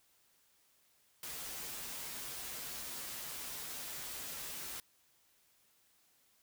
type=noise with comb filter; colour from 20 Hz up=white; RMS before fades=-44 dBFS; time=1.23-4.8 s; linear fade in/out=2 ms; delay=10 ms; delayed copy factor=-0.65; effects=white hiss -71 dBFS RMS until 6.42 s